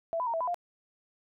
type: tone with pitch steps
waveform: sine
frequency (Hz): 664 / 999 / 926 / 656 / 999 / 702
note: E5 / B5 / A#5 / E5 / B5 / F5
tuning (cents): +12 / +20 / -12 / -9 / +20 / +9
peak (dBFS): -28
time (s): 0.13-0.544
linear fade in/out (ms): 0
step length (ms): 69
effects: none